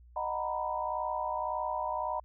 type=chord; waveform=sine; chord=B major seventh; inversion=first; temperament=just; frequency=617.4 / 740.8 / 926 / 987.8 Hz; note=D#5 / F#5 / A#5 / B5; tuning=-14 / +2 / -12 / 0 cents; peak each=-37 / -38 / -36 / -35 dBFS; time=0.16-2.2 s; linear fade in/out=5 ms; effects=added 60 Hz sine -53 dBFS peak until 2.24 s